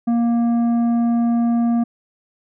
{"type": "tone with tanh clipping", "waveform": "triangle", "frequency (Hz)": 234.7, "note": "A#3", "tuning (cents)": 12, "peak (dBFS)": -16, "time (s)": [0.07, 1.84], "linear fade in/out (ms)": 10, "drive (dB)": 12, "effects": []}